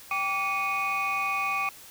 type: tone cluster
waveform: sine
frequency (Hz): 784 / 1152 / 2206 / 2483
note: G5 / D6 / C#7 / D#7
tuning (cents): 0 / -34 / -9 / -4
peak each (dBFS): -32 / -28 / -33 / -28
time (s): 0.11-1.69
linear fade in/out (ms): 2
effects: tanh soft clip ceiling -20 dBFS + white hiss -48 dBFS RMS until 1.9 s